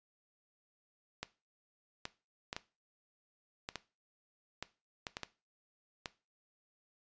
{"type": "clicks", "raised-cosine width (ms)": 0.2, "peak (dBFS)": -21, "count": 11, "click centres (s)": [1.23, 2.054, 2.529, 2.565, 3.689, 3.757, 4.626, 5.068, 5.169, 5.233, 6.058], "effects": ["noise-tail reverb RT60 0.3 s tail -17 dB re dry", "resampled to 16000 Hz"]}